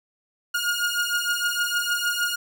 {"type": "beating tone pair", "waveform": "sawtooth", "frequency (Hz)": [1426, 1432.5], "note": ["F6", "F6"], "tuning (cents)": [36, 44], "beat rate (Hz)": 6.5, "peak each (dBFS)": -22, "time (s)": [0.54, 2.36], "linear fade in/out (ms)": 10, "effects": []}